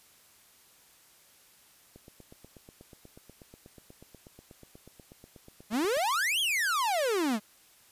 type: click train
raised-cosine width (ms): 2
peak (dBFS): -36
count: 34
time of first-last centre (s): 1.96-5.97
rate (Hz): 8.23
type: exponential two-way sweep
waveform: 45% pulse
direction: up then down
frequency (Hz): 198.7 to 3371 to 198.7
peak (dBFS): -26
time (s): 5.7-7.4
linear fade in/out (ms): 50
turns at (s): 6.4
effects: white hiss -60 dBFS RMS until 7.91 s + resampled to 32000 Hz